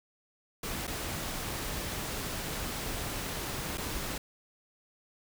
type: noise with dropouts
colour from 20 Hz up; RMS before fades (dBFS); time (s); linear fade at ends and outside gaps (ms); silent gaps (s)
pink; -36; 0.63-4.18; 5; 0.87-0.876 / 3.775-3.779
effects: none